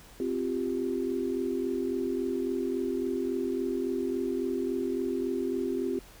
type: chord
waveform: sine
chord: C suspended fourth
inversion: none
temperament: just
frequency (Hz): 261.6 / 348.8 / 392.4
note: C4 / F4 / G4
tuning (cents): 0 / -2 / +2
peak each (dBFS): -32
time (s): 0.2-5.99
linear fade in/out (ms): 2
effects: added 44 Hz sine -55 dBFS peak until 6.2 s + pink hiss -53 dBFS RMS until 6.2 s

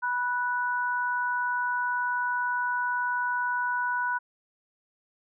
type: tone pair together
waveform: sine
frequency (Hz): 981 / 1480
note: B5 / F#6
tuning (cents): -12 / 0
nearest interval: perfect fifth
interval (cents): 712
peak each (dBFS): -28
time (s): 0.02-4.19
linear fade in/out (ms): 20
effects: none

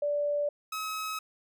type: tone pair in turn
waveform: sine / sawtooth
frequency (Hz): 583 / 1279.6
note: D5 / D#6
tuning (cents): -13 / +48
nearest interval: octave + major second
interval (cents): 1361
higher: second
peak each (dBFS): -26 / -29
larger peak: first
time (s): 0.02-0.49 / 0.72-1.19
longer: neither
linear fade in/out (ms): 5
effects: none

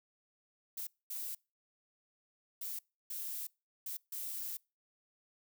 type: noise bursts at uneven times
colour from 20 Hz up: violet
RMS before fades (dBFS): -41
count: 6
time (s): 0.77-0.87 / 1.1-1.35 / 2.61-2.79 / 3.1-3.47 / 3.86-3.97 / 4.12-4.57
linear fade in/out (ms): 5
effects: noise-tail reverb RT60 0.3 s tail -26 dB re dry

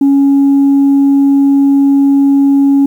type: tone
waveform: sine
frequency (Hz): 277.8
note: C#4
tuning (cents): +4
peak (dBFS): -3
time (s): 0.01-2.86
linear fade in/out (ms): 5
effects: tanh soft clip ceiling -3 dBFS + 7-bit

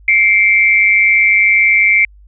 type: tone pair together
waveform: sine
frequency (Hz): 2115 / 2317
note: C7 / D7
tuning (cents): +18 / -24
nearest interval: major second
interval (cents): 158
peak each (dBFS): -10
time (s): 0.08-2.05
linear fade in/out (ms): 2
effects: added 50 Hz sine -39 dBFS peak until 2.27 s

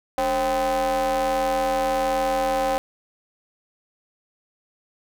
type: ring-modulated tone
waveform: square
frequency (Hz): 123.47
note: B2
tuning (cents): 0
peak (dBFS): -18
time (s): 0.18-2.78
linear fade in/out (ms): 0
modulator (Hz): 658
effects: none

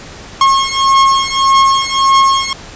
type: beating tone pair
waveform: 45% pulse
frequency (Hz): 1083 / 1084.7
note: C#6 / C#6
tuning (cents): -41 / -38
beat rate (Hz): 1.7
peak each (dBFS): -11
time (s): 0.41-2.53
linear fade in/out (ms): 2
effects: pink hiss -32 dBFS RMS until 2.75 s + resampled to 16000 Hz

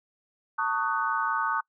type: chord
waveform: sine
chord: D# half-diminished seventh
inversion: second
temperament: just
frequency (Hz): 896 / 1120.1 / 1244.5 / 1493.4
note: A5 / C#6 / D#6 / F#6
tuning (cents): +31 / +18 / 0 / +16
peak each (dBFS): -30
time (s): 0.58-1.61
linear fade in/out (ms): 10
effects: noise-tail reverb RT60 0.1 s tail -26 dB re dry

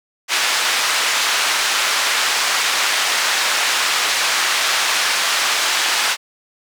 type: band-pass noise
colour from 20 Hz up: pink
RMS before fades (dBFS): -18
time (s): 0.28-6.17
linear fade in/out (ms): 50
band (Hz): 1200 to 6800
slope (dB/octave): 12
effects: none

